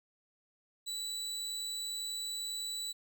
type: tone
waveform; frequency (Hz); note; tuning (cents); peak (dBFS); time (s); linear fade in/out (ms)
30% pulse; 3951; B7; 0; -34; 0.86-2.93; 20
effects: none